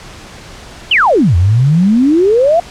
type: exponential two-way sweep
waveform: sine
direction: down then up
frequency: 3235 to 82.3 to 709 Hz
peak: -6 dBFS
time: 0.91-2.6 s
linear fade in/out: 5 ms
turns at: 1.36 s
effects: pink hiss -33 dBFS RMS until 2.7 s + low-pass 7000 Hz 12 dB/octave